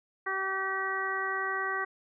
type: harmonic tone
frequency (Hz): 384.2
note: G4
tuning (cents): -35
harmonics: 1 / 2 / 3 / 4 / 5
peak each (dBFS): -38 / -39 / -34 / -35 / -34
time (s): 0.26-1.85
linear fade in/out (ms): 10
effects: none